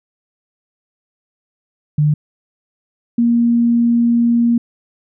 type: tone pair in turn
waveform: sine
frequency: 149.5 / 235.5 Hz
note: D3 / A#3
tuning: +31 / +18 cents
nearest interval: minor sixth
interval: 787 cents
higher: second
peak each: -10 dBFS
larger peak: neither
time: 1.98-2.14 / 3.18-4.58 s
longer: second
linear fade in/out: 5 ms
effects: none